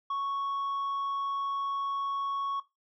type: tone with tanh clipping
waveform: sine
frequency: 1108.7 Hz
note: C#6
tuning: in tune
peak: -30 dBFS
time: 0.1-2.6 s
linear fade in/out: 5 ms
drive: 3 dB
effects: noise-tail reverb RT60 0.2 s tail -17 dB re dry